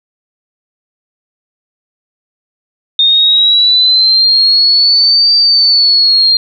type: linear two-way sweep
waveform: sine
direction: up then down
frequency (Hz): 3659 to 4660 to 4188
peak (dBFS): -5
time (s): 2.99-6.37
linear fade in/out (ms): 2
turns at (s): 5.35
effects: none